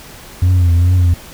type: tone with vibrato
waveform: sine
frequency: 88.2 Hz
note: F2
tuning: 18 cents sharp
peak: -5 dBFS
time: 0.42-1.14 s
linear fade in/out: 5 ms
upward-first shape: triangle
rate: 2.4 Hz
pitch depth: 77 cents each way
effects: tanh soft clip ceiling -7 dBFS + pink hiss -36 dBFS RMS until 1.33 s